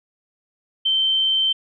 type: tone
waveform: sine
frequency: 3109 Hz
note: G7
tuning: 15 cents flat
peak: -16 dBFS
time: 0.85-1.53 s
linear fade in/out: 10 ms
effects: none